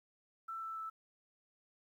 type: tone with pitch steps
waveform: sine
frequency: 1333 / 1324.6 / 1316.2 Hz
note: E6 / E6 / E6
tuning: +19 / +8 / -3 cents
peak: -40 dBFS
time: 0.48-0.9 s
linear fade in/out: 10 ms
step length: 140 ms
effects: 12-bit